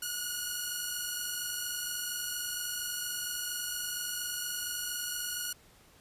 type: tone pair together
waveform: 5% pulse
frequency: 1437 / 1461.3 Hz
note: F6 / F#6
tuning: +49 / -22 cents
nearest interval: unison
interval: 29 cents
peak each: -25 dBFS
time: 0.02-5.53 s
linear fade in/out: 5 ms
effects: pink hiss -60 dBFS RMS until 6 s + resampled to 32000 Hz